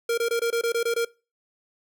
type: tone bursts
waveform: square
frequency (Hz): 466.2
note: A#4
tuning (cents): 0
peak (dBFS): -22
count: 9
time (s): 0.09-1.049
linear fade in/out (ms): 5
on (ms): 87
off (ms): 22
effects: noise-tail reverb RT60 0.3 s tail -22 dB re dry